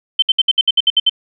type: tone bursts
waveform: sine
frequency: 3089 Hz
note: G7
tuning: 26 cents flat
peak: -8 dBFS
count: 10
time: 0.19-1.096 s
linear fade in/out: 5 ms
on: 33 ms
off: 64 ms
effects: none